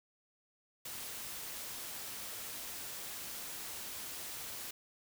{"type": "noise", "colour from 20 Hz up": "white", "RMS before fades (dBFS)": -44, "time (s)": [0.85, 4.71], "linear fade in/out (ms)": 5, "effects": []}